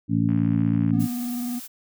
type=harmonic tone; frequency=56.1 Hz; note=A1; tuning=34 cents sharp; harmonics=2 / 3 / 4 / 5; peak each=-24 / -24 / -24 / -24 dBFS; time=0.08-1.08 s; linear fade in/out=50 ms
type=click train; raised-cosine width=0.5 ms; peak=-28 dBFS; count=44; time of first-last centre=0.29-0.907 s; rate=69.7 Hz
type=tone with vibrato; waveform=triangle; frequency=243.4 Hz; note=B3; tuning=25 cents flat; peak=-24 dBFS; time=0.92-1.6 s; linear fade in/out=20 ms; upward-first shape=sine; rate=20 Hz; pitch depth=42 cents each way
type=noise; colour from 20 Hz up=blue; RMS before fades=-38 dBFS; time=0.99-1.68 s; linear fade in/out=20 ms
effects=none